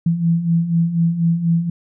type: beating tone pair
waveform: sine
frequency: 164.81 / 168.91 Hz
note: E3 / E3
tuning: 0 / +43 cents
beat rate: 4.1 Hz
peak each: -21 / -15 dBFS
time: 0.06-1.7 s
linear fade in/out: 5 ms
effects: none